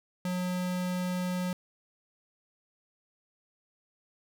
square tone, 181.1 Hz, F#3, 37 cents flat, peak -30 dBFS, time 0.25-1.53 s, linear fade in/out 2 ms, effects none

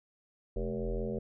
sine tone with frequency modulation, 214.6 Hz, A3, 43 cents flat, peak -31 dBFS, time 0.56-1.19 s, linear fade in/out 5 ms, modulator 85.3 Hz, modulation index 3.9, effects none

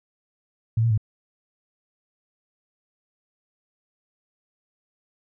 sine tone with pitch steps, 112.7 / 115.9 / 107.5 Hz, A2 / A#2 / A2, +42 / -10 / -40 cents, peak -17 dBFS, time 0.77-0.977 s, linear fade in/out 5 ms, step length 69 ms, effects none

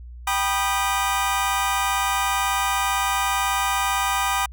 sawtooth chord, G augmented, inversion none, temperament just, 784 / 980 / 1225 Hz, G5 / B5 / D#6, 0 / -14 / -27 cents, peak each -21 dBFS, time 0.27-4.46 s, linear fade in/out 5 ms, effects added 60 Hz sine -36 dBFS peak until 4.52 s

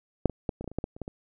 clicks, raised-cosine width 2 ms, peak -6 / -22 / -14 / -23 / -25 / -22 / -29 / -15 / -17 / -30 / -20 / -23 dBFS, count 12, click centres 0.257 / 0.297 / 0.492 / 0.61 / 0.643 / 0.677 / 0.716 / 0.786 / 0.841 / 0.965 / 1.017 / 1.079 s, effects none

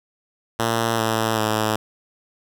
5% pulse tone with pitch steps, 114.5 / 111.56 / 108.7 Hz, A#2 / A2 / A2, -31 / +24 / -21 cents, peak -8 dBFS, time 0.59-1.76 s, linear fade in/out 5 ms, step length 390 ms, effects none

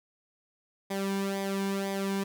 sawtooth tone with flanger, 196 Hz, G3, in tune, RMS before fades -31 dBFS, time 0.9-2.24 s, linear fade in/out 10 ms, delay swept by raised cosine 0.71 to 1.58 ms, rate 2 Hz, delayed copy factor -0.7, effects none

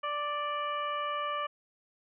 harmonic tone, 587.3 Hz, D5, in tune, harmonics 1 / 2 / 3 / 4 / 5, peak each -38 / -32 / -43 / -44 / -43 dBFS, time 0.03-1.47 s, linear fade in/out 10 ms, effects none

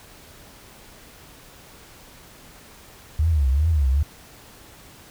sine tone with vibrato, 73.42 Hz, D2, in tune, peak -16 dBFS, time 3.19-4.03 s, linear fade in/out 5 ms, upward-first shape triangle, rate 2.5 Hz, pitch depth 250 cents each way, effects pink hiss -47 dBFS RMS until 5.1 s

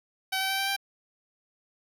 10% pulse tone with pitch steps, 763 / 769.2 / 775.4 / 781.7 / 788.1 Hz, G5 / G5 / G5 / G5 / G5, -47 / -33 / -19 / -5 / +9 cents, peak -18 dBFS, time 0.32-0.765 s, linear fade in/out 10 ms, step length 89 ms, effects none

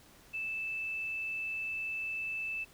sine tone, 2635 Hz, E7, 1 cent flat, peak -34 dBFS, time 0.33-2.65 s, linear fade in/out 20 ms, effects pink hiss -59 dBFS RMS until 2.73 s

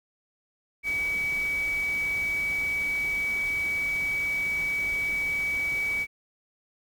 sine tone in noise, 2276 Hz, C#7, 45 cents sharp, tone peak -25 dBFS, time 0.83-6.07 s, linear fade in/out 50 ms, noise pink, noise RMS -42 dBFS, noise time 0.83-6.07 s, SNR +14 dB, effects none

